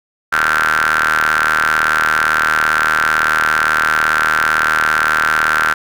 sawtooth ring-modulated tone, 77.8 Hz, D#2, in tune, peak -5 dBFS, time 0.32-5.74 s, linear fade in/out 10 ms, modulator 1460 Hz, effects none

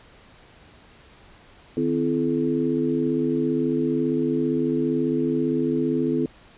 sine tone cluster, 151.7 / 256.5 / 334.4 / 429.3 Hz, D#3 / C4 / E4 / A4, -44 / -34 / +25 / -43 cents, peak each -31 / -23 / -25 / -27 dBFS, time 1.77-6.26 s, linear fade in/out 2 ms, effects pink hiss -51 dBFS RMS until 6.57 s + resampled to 8000 Hz

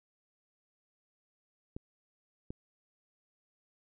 clicks, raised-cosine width 3 ms, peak -27 dBFS, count 2, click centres 1.765 / 2.505 s, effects none

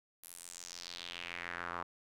sawtooth tone with band-pass filter sweep, 86.9 Hz, F2, 8 cents flat, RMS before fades -45 dBFS, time 0.23-1.83 s, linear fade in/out 5 ms, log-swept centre 12000 to 1100 Hz, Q 2.8, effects none

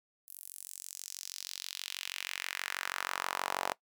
sawtooth tone with high-pass filter sweep, 46.25 Hz, F#1, in tune, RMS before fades -40 dBFS, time 0.27-3.74 s, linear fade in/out 20 ms, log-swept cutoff 12000 to 750 Hz, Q 1.8, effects noise-tail reverb RT60 0.1 s tail -20 dB re dry

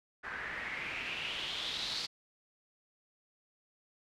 white noise with low-pass filter sweep, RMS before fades -39 dBFS, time 0.23-2.07 s, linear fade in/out 20 ms, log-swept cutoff 1600 to 4500 Hz, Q 4.5, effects none

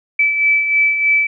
sine beating tone pair, 2307 / 2310.2 Hz, D7 / D7, -31 / -29 cents, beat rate 3.2 Hz, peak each -21 / -12 dBFS, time 0.19-1.27 s, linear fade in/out 5 ms, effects none

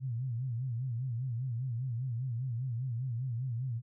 sine tone with vibrato, 123.1 Hz, B2, 5 cents flat, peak -32 dBFS, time 0-3.82 s, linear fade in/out 50 ms, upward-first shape sine, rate 5 Hz, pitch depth 140 cents each way, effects none

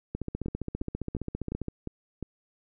two click trains, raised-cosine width 3 ms, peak -19 / -21 dBFS, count 24 / 6, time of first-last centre 0.15-1.683 / 0.46-2.227 s, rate 15 / 2.83 Hz, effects none

